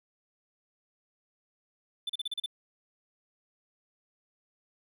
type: tone bursts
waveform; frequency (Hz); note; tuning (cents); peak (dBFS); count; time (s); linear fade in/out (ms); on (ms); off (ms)
triangle; 3520; A7; 0; -29; 7; 2.07-2.461; 5; 25; 36
effects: none